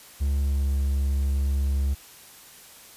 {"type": "tone with pitch glide", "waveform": "triangle", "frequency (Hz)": [70, 68.92], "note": ["C#2", "C#2"], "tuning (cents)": [18, -9], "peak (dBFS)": -19, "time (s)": [0.2, 1.95], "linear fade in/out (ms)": 20, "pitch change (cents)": -27, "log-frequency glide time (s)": [0.36, 0.71], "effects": ["white hiss -48 dBFS RMS until 2.96 s", "resampled to 32000 Hz"]}